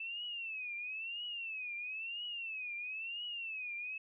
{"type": "tone with vibrato", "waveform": "sine", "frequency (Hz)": 2637, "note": "E7", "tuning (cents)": 0, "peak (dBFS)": -39, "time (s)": [0, 3.98], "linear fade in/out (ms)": 5, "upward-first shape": "triangle", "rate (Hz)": 1, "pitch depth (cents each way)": 190, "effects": []}